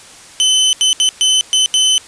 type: tone bursts at uneven times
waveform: sawtooth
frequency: 3040 Hz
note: F#7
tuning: 46 cents sharp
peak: -6 dBFS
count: 6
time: 0.4-0.73 / 0.81-0.93 / 1-1.09 / 1.21-1.41 / 1.53-1.66 / 1.74-1.98 s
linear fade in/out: 0 ms
effects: white hiss -38 dBFS RMS until 2.07 s + resampled to 22050 Hz